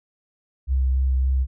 sine tone with vibrato, 65.41 Hz, C2, in tune, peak -17 dBFS, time 0.67-1.47 s, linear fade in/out 50 ms, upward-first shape sine, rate 3.5 Hz, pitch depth 16 cents each way, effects none

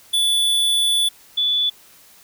square / sine tone pair in turn, 3461 / 3461 Hz, A7 / A7, -29 / -29 cents, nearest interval unison, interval 0 cents, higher neither, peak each -16 dBFS, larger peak neither, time 0.13-1.09 / 1.37-1.7 s, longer first, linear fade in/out 10 ms, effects white hiss -49 dBFS RMS until 2.23 s

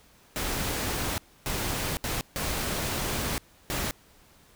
pink noise bursts at uneven times, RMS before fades -30 dBFS, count 5, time 0.36-1.18 / 1.46-1.97 / 2.04-2.21 / 2.36-3.38 / 3.7-3.91 s, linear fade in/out 0 ms, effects pink hiss -58 dBFS RMS until 4.55 s

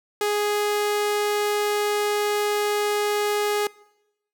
sawtooth tone, 415.3 Hz, G#4, in tune, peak -17 dBFS, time 0.21-3.67 s, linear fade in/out 2 ms, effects noise-tail reverb RT60 0.9 s tail -23 dB re dry

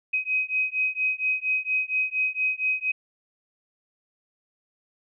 sine beating tone pair, 2522 / 2526.3 Hz, D#7 / D#7, +23 / +26 cents, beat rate 4.3 Hz, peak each -26 dBFS, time 0.13-2.92 s, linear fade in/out 10 ms, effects none

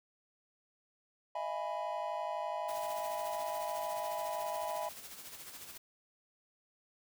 triangle chord, E major seventh, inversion third, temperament equal with one note detuned, 622.3 / 674.3 / 830.6 / 987.8 Hz, D#5 / E5 / G#5 / B5, 0 / +39 / 0 / 0 cents, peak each -39 dBFS, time 1.35-4.89 s, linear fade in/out 5 ms
white noise with tremolo, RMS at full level -47 dBFS, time 2.68-5.78 s, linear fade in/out 10 ms, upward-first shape sine, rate 14 Hz, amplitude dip 50%
effects none

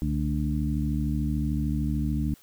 harmonic tone with a mistuned harmonic, 73.42 Hz, D2, in tune, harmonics 1 / 2 / 3 / 4, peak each -28 / -29 / -30 / -32 dBFS, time 0.02-2.34 s, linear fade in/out 0 ms, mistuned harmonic 1, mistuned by -130 cents, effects white hiss -57 dBFS RMS until 2.42 s

